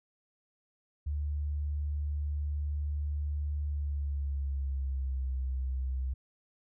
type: tone with pitch glide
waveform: sine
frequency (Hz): 73.42 to 65.03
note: D2 to C2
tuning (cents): 0 to -10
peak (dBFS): -30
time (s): 1.06-6.14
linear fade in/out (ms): 10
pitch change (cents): -210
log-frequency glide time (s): 3.64-5.3
effects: none